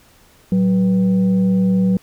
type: tone with frequency modulation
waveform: sine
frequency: 187.6 Hz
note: F#3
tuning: 24 cents sharp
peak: -12 dBFS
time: 0.52-1.97 s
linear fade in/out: 2 ms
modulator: 300 Hz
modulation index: 0.37
effects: pink hiss -51 dBFS RMS until 2.02 s